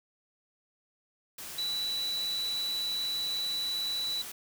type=tone in noise; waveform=sine; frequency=3951 Hz; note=B7; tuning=in tune; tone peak=-30 dBFS; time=1.58-4.22 s; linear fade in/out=5 ms; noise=white; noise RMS=-42 dBFS; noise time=1.38-4.32 s; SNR=+9 dB; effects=none